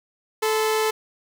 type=tone pair together; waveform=sawtooth; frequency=436.3 / 1027.6 Hz; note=A4 / C6; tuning=-15 / -32 cents; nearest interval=octave + minor third; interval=1483 cents; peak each=-16 / -27 dBFS; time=0.42-0.91 s; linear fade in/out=10 ms; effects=none